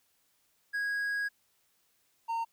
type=tone pair in turn; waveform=triangle; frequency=1650 / 916.5 Hz; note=G#6 / A#5; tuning=-12 / -30 cents; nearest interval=minor seventh; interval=1018 cents; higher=first; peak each=-28 dBFS; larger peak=neither; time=0.73-1.29 / 2.28-2.45 s; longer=first; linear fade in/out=20 ms; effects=white hiss -72 dBFS RMS until 2.52 s